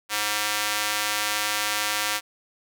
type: tone with high-pass filter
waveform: square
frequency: 105.5 Hz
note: G#2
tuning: 28 cents sharp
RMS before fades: -26 dBFS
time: 0.09-2.21 s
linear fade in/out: 50 ms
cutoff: 1400 Hz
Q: 0.61
effects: none